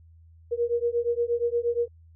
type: beating tone pair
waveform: sine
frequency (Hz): 470 / 478.5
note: A#4 / A#4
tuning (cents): +14 / +45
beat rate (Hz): 8.5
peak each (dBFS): -26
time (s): 0.51-1.88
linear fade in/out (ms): 20
effects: added 82 Hz sine -50 dBFS peak until 2.15 s